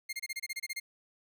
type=tone bursts; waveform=sawtooth; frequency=2121 Hz; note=C7; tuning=23 cents sharp; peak=-31 dBFS; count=11; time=0.09-0.8 s; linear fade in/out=10 ms; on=40 ms; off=27 ms; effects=none